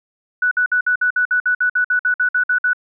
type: tone bursts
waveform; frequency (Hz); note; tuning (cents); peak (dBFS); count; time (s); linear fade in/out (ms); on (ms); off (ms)
sine; 1480; F#6; 0; -13; 16; 0.42-2.733; 5; 93; 55
effects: none